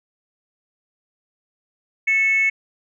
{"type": "tone with frequency modulation", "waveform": "sine", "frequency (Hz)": 2200, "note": "C#7", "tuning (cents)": -14, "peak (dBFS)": -14, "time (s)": [2.07, 2.5], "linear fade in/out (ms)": 10, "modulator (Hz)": 431, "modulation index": 0.34, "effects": ["tanh soft clip ceiling -10 dBFS"]}